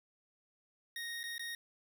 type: tone with dropouts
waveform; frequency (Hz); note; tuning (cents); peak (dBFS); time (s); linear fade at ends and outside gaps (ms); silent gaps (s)
25% pulse; 1864.7; A#6; 0; -36; 0.96-1.55; 2; 1.232-1.238 / 1.381-1.394
effects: 11-bit